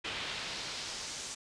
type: noise with band-pass filter sweep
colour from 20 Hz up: brown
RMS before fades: -40 dBFS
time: 0.04-1.35 s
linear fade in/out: 10 ms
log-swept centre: 3000 to 7000 Hz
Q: 1.5
effects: resampled to 22050 Hz